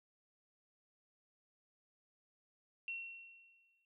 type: tone with exponential decay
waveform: sine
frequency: 2724 Hz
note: F7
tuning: 44 cents flat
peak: -38 dBFS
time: 2.88-3.85 s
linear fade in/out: 1 ms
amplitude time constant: 210 ms
effects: none